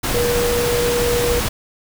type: tone in noise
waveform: sine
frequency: 480.1 Hz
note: B4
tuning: 49 cents flat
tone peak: -17 dBFS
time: 0.14-1.4 s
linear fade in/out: 10 ms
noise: pink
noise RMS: -21 dBFS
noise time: 0.03-1.49 s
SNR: +1 dB
effects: none